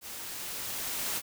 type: noise with level ramp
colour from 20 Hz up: white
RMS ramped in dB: -42 to -32 dBFS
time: 0.01-1.22 s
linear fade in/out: 50 ms
effects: none